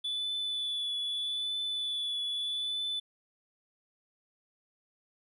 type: tone with vibrato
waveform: triangle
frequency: 3463 Hz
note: A7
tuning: 28 cents flat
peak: -29 dBFS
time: 0.04-3 s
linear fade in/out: 10 ms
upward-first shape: triangle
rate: 0.8 Hz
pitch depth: 25 cents each way
effects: tanh soft clip ceiling -26 dBFS